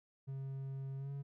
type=tone with pitch glide; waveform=triangle; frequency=135.3 to 139.75 Hz; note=C#3 to C#3; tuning=-42 to +14 cents; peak=-38 dBFS; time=0.27-1.23 s; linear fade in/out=20 ms; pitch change=+56 cents; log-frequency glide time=0.97-1.11 s; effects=none